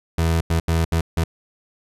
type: tone bursts at uneven times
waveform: 30% pulse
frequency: 82.41 Hz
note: E2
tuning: in tune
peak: -14 dBFS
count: 5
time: 0.18-0.41 / 0.5-0.6 / 0.68-0.85 / 0.92-1.01 / 1.17-1.24 s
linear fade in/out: 5 ms
effects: resampled to 32000 Hz